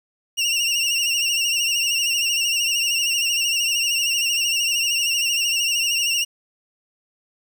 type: tone with vibrato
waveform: 25% pulse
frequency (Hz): 2791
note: F7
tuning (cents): -2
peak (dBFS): -15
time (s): 0.37-6.25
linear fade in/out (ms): 20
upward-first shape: sine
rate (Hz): 13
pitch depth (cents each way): 64
effects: 9-bit